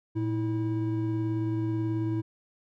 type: tone pair together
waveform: triangle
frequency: 114.01 / 323.6 Hz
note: A#2 / E4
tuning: -38 / -32 cents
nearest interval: octave + tritone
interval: 1806 cents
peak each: -27 dBFS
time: 0.15-2.22 s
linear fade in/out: 20 ms
effects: none